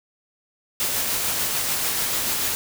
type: noise with tremolo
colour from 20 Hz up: white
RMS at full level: -23 dBFS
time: 0.8-2.55 s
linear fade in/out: 0 ms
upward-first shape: sine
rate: 6.8 Hz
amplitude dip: 25%
effects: none